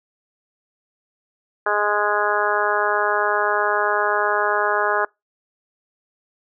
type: harmonic tone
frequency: 207.7 Hz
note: G#3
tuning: in tune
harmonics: 2 / 3 / 4 / 5 / 6 / 7 / 8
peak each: -25 / -25 / -25 / -25 / -25 / -25 / -25 dBFS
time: 1.66-5.05 s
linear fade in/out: 5 ms
effects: noise-tail reverb RT60 0.2 s tail -25 dB re dry